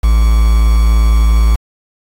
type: tone with quantisation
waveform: triangle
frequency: 55.3 Hz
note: A1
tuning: 9 cents sharp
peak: -4 dBFS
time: 0.03-1.56 s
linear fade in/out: 10 ms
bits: 4
effects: AAC 48 kbps